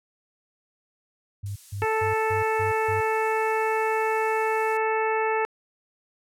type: tone bursts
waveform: sine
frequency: 100 Hz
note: G2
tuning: 35 cents sharp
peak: -29 dBFS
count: 6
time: 1.43-3.01 s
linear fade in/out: 10 ms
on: 130 ms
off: 160 ms
type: noise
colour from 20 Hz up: violet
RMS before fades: -41 dBFS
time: 1.46-4.77 s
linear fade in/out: 0 ms
type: harmonic tone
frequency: 440 Hz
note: A4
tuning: in tune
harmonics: 1 / 2 / 3 / 4 / 5 / 6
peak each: -25 / -26 / -32 / -32 / -34 / -36 dBFS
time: 1.82-5.45 s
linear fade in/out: 0 ms
effects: low-pass 9000 Hz 12 dB/octave